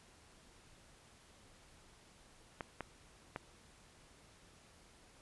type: clicks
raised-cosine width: 0.5 ms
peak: -25 dBFS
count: 3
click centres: 2.608 / 2.807 / 3.361 s
effects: pink hiss -63 dBFS RMS until 5.21 s + resampled to 24000 Hz